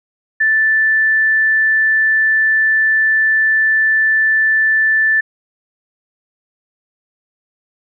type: tone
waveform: sine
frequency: 1760 Hz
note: A6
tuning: in tune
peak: -10 dBFS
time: 0.4-5.21 s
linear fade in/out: 10 ms
effects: none